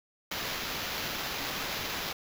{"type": "noise with sample-and-hold", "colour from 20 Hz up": "blue", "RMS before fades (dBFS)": -35, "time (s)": [0.31, 2.13], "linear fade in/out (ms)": 5, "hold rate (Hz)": 8820, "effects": []}